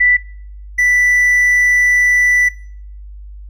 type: tone pair in turn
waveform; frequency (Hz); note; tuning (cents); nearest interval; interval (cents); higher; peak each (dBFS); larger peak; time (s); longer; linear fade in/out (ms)
sine / triangle; 1975.5 / 1975.5; B6 / B6; 0 / 0; unison; 0; neither; -8 / -8; neither; 0-0.17 / 0.78-2.49; second; 10
effects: noise-tail reverb RT60 0.6 s tail -22 dB re dry + added 50 Hz sine -30 dBFS peak until 3.49 s